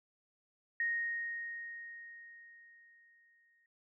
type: tone with exponential decay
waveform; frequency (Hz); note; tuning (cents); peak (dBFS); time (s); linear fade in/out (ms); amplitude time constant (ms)
sine; 1864.7; A#6; 0; -30; 0.8-3.66; 2; 620
effects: none